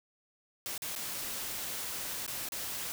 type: noise with dropouts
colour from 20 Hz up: white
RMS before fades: -38 dBFS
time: 0.66-2.92 s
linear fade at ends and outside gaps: 0 ms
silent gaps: 0.778-0.821 / 0.952-0.961 / 2.264-2.278 / 2.487-2.521 s
effects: none